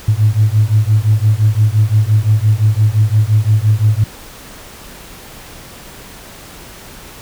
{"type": "beating tone pair", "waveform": "sine", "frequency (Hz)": [104.4, 110.2], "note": ["G#2", "A2"], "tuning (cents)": [10, 3], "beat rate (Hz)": 5.8, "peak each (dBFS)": -11, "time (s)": [0.08, 4.04], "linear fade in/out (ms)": 5, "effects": ["tanh soft clip ceiling -1 dBFS", "pink hiss -35 dBFS RMS until 7.21 s"]}